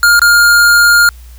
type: tone with dropouts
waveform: square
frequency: 1412 Hz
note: F6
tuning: 19 cents sharp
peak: -5 dBFS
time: 0.03-1.09 s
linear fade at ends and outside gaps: 1 ms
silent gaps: 0.194-0.217 s
effects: added 60 Hz sine -31 dBFS peak until 1.38 s + white hiss -45 dBFS RMS until 1.38 s